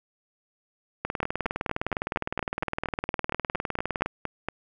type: two click trains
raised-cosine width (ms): 0.5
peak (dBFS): -13 / -12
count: 15 / 60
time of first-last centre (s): 1.23-4.486 / 1.05-4.06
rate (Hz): 4.3 / 19.6
effects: none